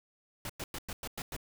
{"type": "noise bursts", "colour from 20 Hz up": "pink", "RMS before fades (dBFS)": -39, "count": 7, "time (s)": [0.45, 1.365], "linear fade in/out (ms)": 2, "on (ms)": 45, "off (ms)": 100, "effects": []}